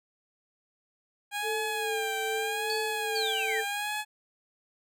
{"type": "tone with vibrato", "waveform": "15% pulse", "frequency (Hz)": 814, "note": "G#5", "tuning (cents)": -35, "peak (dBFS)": -24, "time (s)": [1.31, 4.05], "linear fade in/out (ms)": 50, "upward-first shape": "sine", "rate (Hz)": 0.83, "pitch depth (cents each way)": 71}
{"type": "tone with tremolo", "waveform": "sine", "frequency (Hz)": 440, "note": "A4", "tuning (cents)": 0, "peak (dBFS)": -30, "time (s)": [1.42, 3.65], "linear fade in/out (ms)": 50, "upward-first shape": "triangle", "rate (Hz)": 2.4, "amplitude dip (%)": 55}
{"type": "tone with exponential decay", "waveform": "sine", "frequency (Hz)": 4468, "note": "C#8", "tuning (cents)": 13, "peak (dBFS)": -30, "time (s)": [2.7, 3.09], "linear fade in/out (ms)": 0, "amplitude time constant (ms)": 83}
{"type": "exponential sweep", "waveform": "sine", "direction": "down", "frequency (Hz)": [4718, 1730], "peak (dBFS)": -30, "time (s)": [3.15, 3.61], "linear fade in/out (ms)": 10}
{"effects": []}